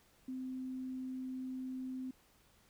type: tone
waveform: sine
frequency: 258.4 Hz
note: C4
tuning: 21 cents flat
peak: -39 dBFS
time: 0.28-2.11 s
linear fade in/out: 5 ms
effects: pink hiss -68 dBFS RMS until 2.69 s